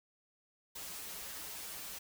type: noise with comb filter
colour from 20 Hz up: white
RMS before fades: -45 dBFS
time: 0.75-1.99 s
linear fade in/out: 10 ms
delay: 8.2 ms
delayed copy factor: -0.75
effects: none